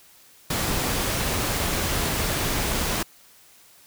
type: noise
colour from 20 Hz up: pink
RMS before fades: -25 dBFS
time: 0.5-3.03 s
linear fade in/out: 5 ms
effects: white hiss -53 dBFS RMS until 3.86 s